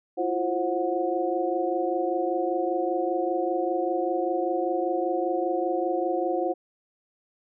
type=tone cluster; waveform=sine; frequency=332.8 / 357.9 / 531 / 731 Hz; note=E4 / F4 / C5 / F#5; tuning=+17 / +42 / +25 / -21 cents; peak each=-29 dBFS; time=0.17-6.54 s; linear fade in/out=20 ms; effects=none